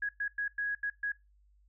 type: tone bursts at uneven times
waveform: sine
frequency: 1661.2 Hz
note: G#6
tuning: in tune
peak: -30 dBFS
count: 6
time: 0.02-0.09 / 0.2-0.28 / 0.38-0.48 / 0.58-0.75 / 0.83-0.9 / 1.03-1.12 s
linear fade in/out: 5 ms
effects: noise-tail reverb RT60 0.2 s tail -19 dB re dry + added 50 Hz sine -62 dBFS peak until 1.68 s